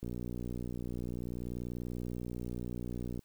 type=click train; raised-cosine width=3 ms; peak=-27 dBFS; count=192; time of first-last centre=0.03-3.192 s; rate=60.4 Hz; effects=white hiss -72 dBFS RMS until 3.24 s